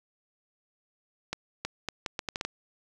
accelerating click train, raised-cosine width 0.2 ms, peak -14 dBFS, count 9, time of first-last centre 1.33-2.45 s, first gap 320 ms, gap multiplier 0.74, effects none

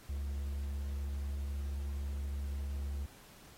triangle tone, 70 Hz, C#2, 18 cents sharp, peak -33 dBFS, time 0.09-3.06 s, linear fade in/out 5 ms, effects pink hiss -58 dBFS RMS until 3.57 s + AAC 48 kbps

